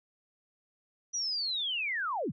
sine linear sweep, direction down, 5920 to 83.9 Hz, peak -30 dBFS, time 1.13-2.32 s, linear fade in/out 20 ms, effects none

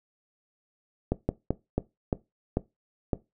slowing click train, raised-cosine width 2 ms, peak -11 dBFS, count 7, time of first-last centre 1.12-3.132 s, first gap 170 ms, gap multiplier 1.27, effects noise-tail reverb RT60 0.2 s tail -18 dB re dry

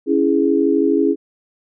sine chord, C# minor, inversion none, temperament equal, 277.2 / 329.6 / 415.3 Hz, C#4 / E4 / G#4, 0 / 0 / 0 cents, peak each -17 dBFS, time 0.06-1.16 s, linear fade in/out 50 ms, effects none

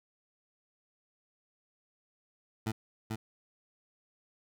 20% pulse tone with echo, 110 Hz, A2, in tune, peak -26 dBFS, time 2.66-2.72 s, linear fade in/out 10 ms, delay 440 ms, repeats 1, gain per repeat -3 dB, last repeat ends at 3.16 s, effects none

